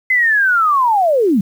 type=linear sweep; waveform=sine; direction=down; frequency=2066 to 174.61 Hz; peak=-10 dBFS; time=0.1-1.41 s; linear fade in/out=5 ms; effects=7-bit